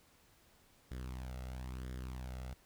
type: tone with flanger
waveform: sawtooth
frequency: 63.4 Hz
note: B1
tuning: 46 cents sharp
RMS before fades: -44 dBFS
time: 0.91-2.54 s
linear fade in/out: 5 ms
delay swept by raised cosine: 0.57 to 1.5 ms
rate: 1 Hz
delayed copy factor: +0.6
effects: pink hiss -67 dBFS RMS until 2.65 s